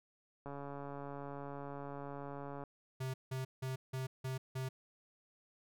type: click train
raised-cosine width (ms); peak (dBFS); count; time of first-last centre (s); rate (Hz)
1; -32; 308; 0.46-2.637; 141
type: tone bursts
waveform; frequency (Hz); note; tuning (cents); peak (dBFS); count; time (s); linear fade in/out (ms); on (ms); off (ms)
square; 130.81; C3; 0; -38; 6; 3-4.69; 10; 140; 170
effects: none